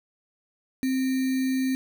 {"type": "tone with sample-and-hold", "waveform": "sine", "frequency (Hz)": 261.6, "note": "C4", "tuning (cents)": 0, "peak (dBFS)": -22, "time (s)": [0.83, 1.75], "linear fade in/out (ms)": 0, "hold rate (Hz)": 2100, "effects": []}